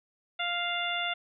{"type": "harmonic tone", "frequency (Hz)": 698.5, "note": "F5", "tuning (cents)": 0, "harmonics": [1, 2, 3, 4, 5], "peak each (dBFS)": [-35, -35, -35, -35, -35], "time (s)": [0.39, 1.14], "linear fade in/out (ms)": 10, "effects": []}